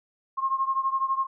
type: beating tone pair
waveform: sine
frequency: 1068 / 1080 Hz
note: C6 / C#6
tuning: +35 / -45 cents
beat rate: 12 Hz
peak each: -25 / -28 dBFS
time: 0.37-1.27 s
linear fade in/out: 20 ms
effects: none